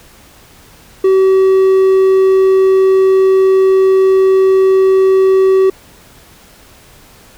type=tone; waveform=triangle; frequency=381.4 Hz; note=G4; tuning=47 cents flat; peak=-4 dBFS; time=1.04-5.7 s; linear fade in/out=5 ms; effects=pink hiss -42 dBFS RMS until 7.37 s